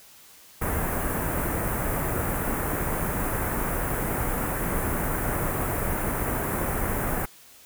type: band-stop noise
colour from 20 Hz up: pink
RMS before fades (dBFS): -27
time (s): 0.61-7.26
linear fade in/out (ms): 10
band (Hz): 1900 to 10000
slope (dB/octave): 24
effects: white hiss -51 dBFS RMS until 7.65 s